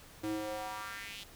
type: tone with high-pass filter sweep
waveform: square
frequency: 106.3 Hz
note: G#2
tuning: 41 cents sharp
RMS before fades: -40 dBFS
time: 0.23-1.24 s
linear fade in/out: 10 ms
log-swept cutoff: 250 to 3400 Hz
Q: 2.8
effects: pink hiss -55 dBFS RMS until 1.35 s